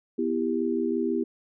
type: chord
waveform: sine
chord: E minor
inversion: second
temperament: just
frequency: 247.2 / 329.6 / 395.6 Hz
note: B3 / E4 / G4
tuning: +2 / 0 / +16 cents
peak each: -28 dBFS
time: 0.18-1.24 s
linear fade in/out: 10 ms
effects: none